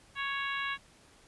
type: harmonic tone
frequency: 554.4 Hz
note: C#5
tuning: in tune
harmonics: 2 / 3 / 4 / 5 / 6 / 7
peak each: -37 / -36 / -39 / -40 / -44 / -45 dBFS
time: 0.15-0.78 s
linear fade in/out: 50 ms
effects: pink hiss -60 dBFS RMS until 1.27 s + resampled to 24000 Hz